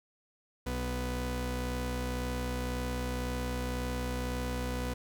sawtooth tone pair together, 61.9 / 247.6 Hz, B1 / B3, +5 / +5 cents, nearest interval 2 octaves, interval 2400 cents, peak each -30 / -31 dBFS, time 0.66-4.94 s, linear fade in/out 10 ms, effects none

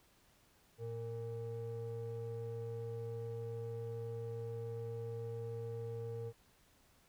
triangle ring-modulated tone, 174.61 Hz, F3, in tune, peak -35 dBFS, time 0.78-6.33 s, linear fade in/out 50 ms, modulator 288 Hz, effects pink hiss -69 dBFS RMS until 7.08 s

